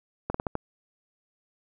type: slowing click train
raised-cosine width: 1 ms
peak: -14 dBFS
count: 5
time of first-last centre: 0.3-0.554 s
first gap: 44 ms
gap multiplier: 1.25
effects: none